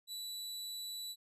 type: tone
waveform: sawtooth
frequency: 3952 Hz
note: B7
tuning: in tune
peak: -38 dBFS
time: 0.07-1.16 s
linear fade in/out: 50 ms
effects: resampled to 32000 Hz